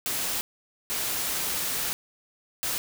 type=noise bursts at uneven times; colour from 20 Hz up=white; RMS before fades=-29 dBFS; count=3; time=0.06-0.41 / 0.9-1.93 / 2.63-2.78 s; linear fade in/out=0 ms; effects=none